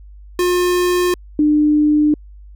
square / sine tone pair in turn, 357.2 / 299.9 Hz, F4 / D4, +39 / +36 cents, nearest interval minor third, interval 303 cents, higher first, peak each -14 / -10 dBFS, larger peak second, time 0.39-1.14 / 1.39-2.14 s, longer neither, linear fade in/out 2 ms, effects added 50 Hz sine -36 dBFS peak until 2.55 s

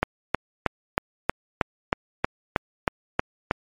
click train, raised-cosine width 0.5 ms, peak -4 dBFS, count 12, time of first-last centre 0.03-3.511 s, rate 3.16 Hz, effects MP3 64 kbps

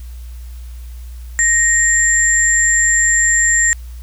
sine tone pair together, 1864.7 / 7335 Hz, A#6 / A#8, 0 / -29 cents, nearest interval 2 octaves, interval 2371 cents, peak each -13 dBFS, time 1.39-3.73 s, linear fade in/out 0 ms, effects added 60 Hz sine -28 dBFS peak until 4.02 s + white hiss -48 dBFS RMS until 4.02 s

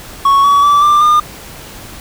triangle tone with pitch steps, 1108.7 / 1133.3 / 1158.5 / 1184.2 / 1210.4 Hz, C#6 / C#6 / D6 / D6 / D#6, 0 / +38 / -24 / +14 / -48 cents, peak -4 dBFS, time 0.25-1.2 s, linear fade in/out 5 ms, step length 190 ms, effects pink hiss -32 dBFS RMS until 2 s

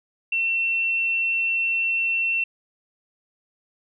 sine tone, 2703 Hz, E7, 43 cents sharp, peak -20 dBFS, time 0.32-2.44 s, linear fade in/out 5 ms, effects none

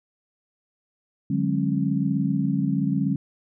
sine tone cluster, 147.9 / 183.5 / 204.4 / 271.1 Hz, D3 / F#3 / G#3 / C#4, +13 / -14 / -27 / -38 cents, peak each -26 dBFS, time 1.3-3.16 s, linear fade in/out 5 ms, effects none

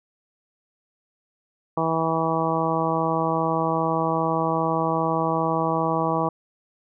harmonic tone, 162.5 Hz, E3, 24 cents flat, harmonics 1 / 2 / 3 / 4 / 5 / 6 / 7, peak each -28 / -28 / -28 / -28 / -28 / -28 / -28 dBFS, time 1.77-6.29 s, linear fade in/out 5 ms, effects none

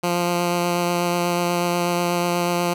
10% pulse tone with vibrato, 174.61 Hz, F3, in tune, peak -11 dBFS, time 0.03-2.74 s, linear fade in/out 10 ms, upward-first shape sine, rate 8.2 Hz, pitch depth 11 cents each way, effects none

